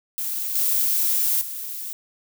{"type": "noise with level steps", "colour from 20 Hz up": "violet", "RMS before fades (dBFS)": [-27, -21, -32], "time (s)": [0.18, 1.93], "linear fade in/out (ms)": 0, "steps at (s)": [0.55, 1.41], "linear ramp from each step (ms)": 5, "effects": []}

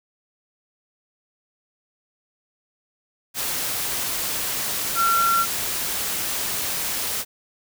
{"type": "tone in noise", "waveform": "sine", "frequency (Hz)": 1365, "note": "F6", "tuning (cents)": -40, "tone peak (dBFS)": -17, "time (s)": [4.95, 5.46], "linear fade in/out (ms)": 50, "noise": "white", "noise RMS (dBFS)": -26, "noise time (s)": [3.34, 7.25], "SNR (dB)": 6, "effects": []}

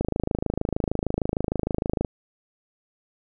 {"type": "click train", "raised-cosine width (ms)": 2, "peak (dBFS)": -10, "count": 55, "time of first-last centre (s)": [0.01, 2.048], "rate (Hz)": 26.5, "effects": []}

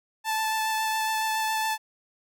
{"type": "tone with vibrato", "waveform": "sawtooth", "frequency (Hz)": 877, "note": "A5", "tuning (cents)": -6, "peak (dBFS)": -21, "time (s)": [0.24, 1.78], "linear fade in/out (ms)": 50, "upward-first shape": "sine", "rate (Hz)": 7.2, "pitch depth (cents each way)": 12, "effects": []}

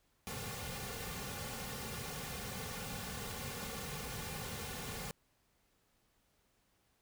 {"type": "noise with comb filter", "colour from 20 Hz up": "pink", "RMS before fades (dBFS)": -43, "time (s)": [0.27, 5.11], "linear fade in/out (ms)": 0, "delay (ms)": 3.1, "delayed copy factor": -0.8, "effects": ["pink hiss -75 dBFS RMS until 7.01 s"]}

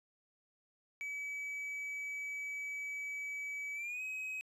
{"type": "tone with pitch glide", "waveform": "triangle", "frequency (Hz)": [2286, 2536], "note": ["D7", "D#7"], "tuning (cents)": [-47, 32], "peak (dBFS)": -37, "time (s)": [1.01, 4.41], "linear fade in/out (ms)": 0, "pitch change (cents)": 179, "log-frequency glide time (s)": [3.74, 4.02], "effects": ["resampled to 32000 Hz"]}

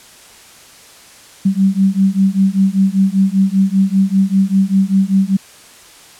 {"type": "beating tone pair", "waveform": "sine", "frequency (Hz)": [190.7, 195.8], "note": ["G3", "G3"], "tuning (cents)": [-47, -2], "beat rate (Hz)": 5.1, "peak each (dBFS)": -13, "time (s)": [1.45, 5.37], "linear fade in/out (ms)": 10, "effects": ["white hiss -41 dBFS RMS until 6.19 s", "low-pass 10000 Hz 12 dB/octave"]}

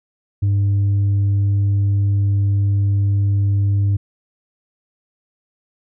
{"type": "tone with tanh clipping", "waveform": "sine", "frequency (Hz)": 100.1, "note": "G2", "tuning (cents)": 37, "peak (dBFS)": -14, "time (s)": [0.42, 3.97], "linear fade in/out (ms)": 10, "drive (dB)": 2, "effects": []}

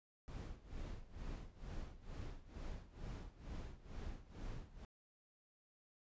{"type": "noise with tremolo", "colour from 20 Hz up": "brown", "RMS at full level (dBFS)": -45, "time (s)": [0.28, 4.85], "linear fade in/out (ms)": 0, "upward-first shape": "sine", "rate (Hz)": 2.2, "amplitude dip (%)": 85, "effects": ["resampled to 16000 Hz"]}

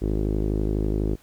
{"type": "tone with low-pass filter", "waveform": "sawtooth", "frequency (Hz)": 52.1, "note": "G#1", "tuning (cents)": 6, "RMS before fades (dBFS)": -24, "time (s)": [0.01, 1.16], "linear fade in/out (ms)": 20, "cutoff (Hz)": 370, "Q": 3.2, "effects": ["pink hiss -56 dBFS RMS until 1.22 s"]}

